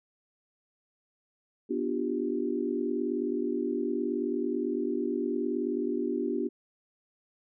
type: chord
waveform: sine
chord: G dominant seventh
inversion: first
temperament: just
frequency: 245 / 294 / 352.8 / 392 Hz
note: B3 / D4 / F4 / G4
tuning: -14 / +2 / +18 / 0 cents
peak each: -33 dBFS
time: 1.69-6.49 s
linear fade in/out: 20 ms
effects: none